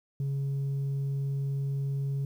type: tone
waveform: sine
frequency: 138.3 Hz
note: C#3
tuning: 4 cents flat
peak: -25 dBFS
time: 0.2-2.25 s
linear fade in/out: 2 ms
effects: tanh soft clip ceiling -27 dBFS + 10-bit